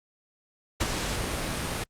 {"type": "noise with ADSR envelope", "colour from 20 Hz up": "pink", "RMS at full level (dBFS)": -24, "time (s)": [0.8, 1.84], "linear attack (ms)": 13, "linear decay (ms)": 23, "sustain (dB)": -6, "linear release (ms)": 6, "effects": ["low-pass 10000 Hz 12 dB/octave", "Opus 48 kbps"]}